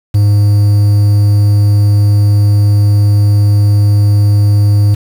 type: tone with quantisation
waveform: triangle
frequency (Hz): 102.9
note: G#2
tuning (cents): -16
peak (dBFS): -3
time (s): 0.14-4.95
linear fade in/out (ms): 10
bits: 5
effects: none